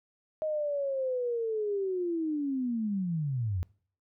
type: linear sweep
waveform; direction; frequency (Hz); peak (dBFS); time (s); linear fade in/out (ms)
sine; down; 628 to 82.41; -28; 0.42-3.63; 0
effects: noise-tail reverb RT60 0.5 s tail -24 dB re dry